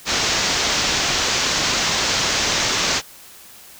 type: low-pass noise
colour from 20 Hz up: white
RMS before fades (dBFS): -20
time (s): 0.05-3.02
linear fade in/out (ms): 50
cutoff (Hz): 6700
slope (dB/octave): 48
effects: white hiss -43 dBFS RMS until 3.79 s